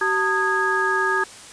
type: tone cluster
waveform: sine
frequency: 381.2 / 902 / 1238 / 1653 Hz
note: G4 / A5 / D#6 / G#6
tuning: -48 / +43 / -9 / -9 cents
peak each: -25 / -26 / -24 / -21 dBFS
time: 0.01-1.24 s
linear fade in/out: 5 ms
effects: white hiss -41 dBFS RMS until 1.52 s + resampled to 22050 Hz